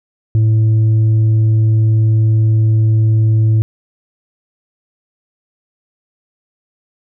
sine tone with tanh clipping, 109.9 Hz, A2, 2 cents flat, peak -9 dBFS, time 0.35-3.62 s, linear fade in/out 0 ms, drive 3 dB, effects none

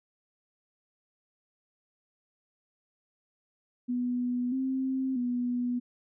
sine tone with pitch steps, 246.3 / 263.3 / 245 Hz, B3 / C4 / B3, -5 / +11 / -14 cents, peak -27 dBFS, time 3.88-5.8 s, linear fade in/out 20 ms, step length 640 ms, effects none

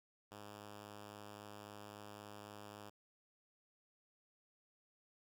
5% pulse tone, 103.7 Hz, G#2, 2 cents flat, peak -40 dBFS, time 0.31-2.9 s, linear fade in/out 10 ms, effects none

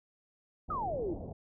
pink low-pass noise, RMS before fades -42 dBFS, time 0.68-1.33 s, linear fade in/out 10 ms, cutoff 760 Hz, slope 48 dB/octave
sine exponential sweep, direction down, 1318.5 to 308.9 Hz, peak -32 dBFS, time 0.7-1.14 s, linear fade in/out 5 ms
effects none

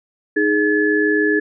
sine tone cluster, 310.5 / 417.6 / 1716 Hz, D#4 / G#4 / A6, -3 / +10 / -44 cents, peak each -18 dBFS, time 0.36-1.4 s, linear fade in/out 10 ms, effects none

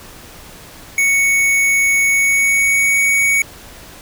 square tone with pitch glide, 2221 to 2238 Hz, C#7 to C#7, +3 to +16 cents, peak -12 dBFS, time 0.98-3.42 s, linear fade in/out 2 ms, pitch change +13 cents, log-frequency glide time 2.09-3 s, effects pink hiss -38 dBFS RMS until 4.01 s

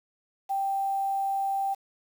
sine tone with quantisation, 784 Hz, G5, in tune, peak -25 dBFS, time 0.49-1.75 s, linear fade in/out 20 ms, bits 8, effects none

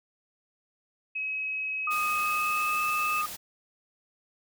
sine tone with pitch glide, 2554 to 2618 Hz, D#7 to E7, +45 to -13 cents, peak -29 dBFS, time 1.15-3.22 s, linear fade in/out 10 ms, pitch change +42 cents, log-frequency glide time 2.08-2.87 s
sine tone, 1228 Hz, D#6, 23 cents flat, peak -27 dBFS, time 1.87-3.26 s, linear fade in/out 5 ms
white noise, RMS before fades -39 dBFS, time 1.9-3.37 s, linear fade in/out 20 ms
effects none

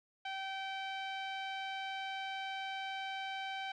sawtooth tone with low-pass filter, 773 Hz, G5, 24 cents flat, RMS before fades -41 dBFS, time 0.25-3.72 s, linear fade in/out 5 ms, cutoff 3100 Hz, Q 2.1, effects none

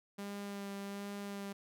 sawtooth tone with vibrato, 200.3 Hz, G3, 38 cents sharp, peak -37 dBFS, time 0.18-1.53 s, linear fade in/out 10 ms, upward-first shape sine, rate 1.3 Hz, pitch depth 14 cents each way, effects none

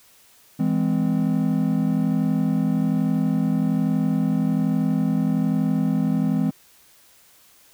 triangle chord, E augmented, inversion none, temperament just, 164.81 / 206 / 257.5 Hz, E3 / G#3 / B#3, 0 / -14 / -28 cents, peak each -21 dBFS, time 0.59-6.51 s, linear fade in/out 10 ms, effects white hiss -54 dBFS RMS until 7.73 s

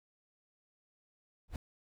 brown noise with exponential growth, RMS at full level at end -29 dBFS, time 1.48-1.56 s, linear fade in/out 2 ms, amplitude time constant 17 ms, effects none

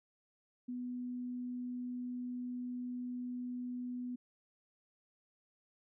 sine tone, 247.4 Hz, B3, 3 cents sharp, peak -38 dBFS, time 0.68-4.16 s, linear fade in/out 10 ms, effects none

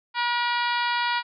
harmonic tone with a mistuned harmonic, 480.2 Hz, B4, 49 cents flat, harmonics 2 / 3 / 4 / 5 / 6 / 7 / 8 / 9 / 10, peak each -25 / -29 / -31 / -33 / -35 / -36 / -37 / -38 / -39 dBFS, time 0.14-1.23 s, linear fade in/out 50 ms, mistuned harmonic 5, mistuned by -17 cents, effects none

